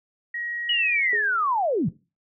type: tone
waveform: sine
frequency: 1897 Hz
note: A#6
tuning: 30 cents sharp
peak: -28 dBFS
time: 0.34-1.1 s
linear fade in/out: 5 ms
type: linear sweep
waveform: sine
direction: down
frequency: 2964 to 122.1 Hz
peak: -20 dBFS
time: 0.69-1.89 s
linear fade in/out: 5 ms
type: tone with exponential decay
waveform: sine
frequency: 417.9 Hz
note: G#4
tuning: 11 cents sharp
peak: -28 dBFS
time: 1.13-1.59 s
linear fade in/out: 1 ms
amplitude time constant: 100 ms
effects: noise-tail reverb RT60 0.3 s tail -19 dB re dry